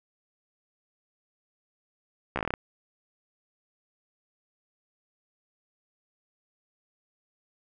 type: slowing click train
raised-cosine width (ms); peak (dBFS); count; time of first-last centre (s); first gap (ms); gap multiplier
0.5; -13; 9; 2.36-2.539; 14; 1.13
effects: none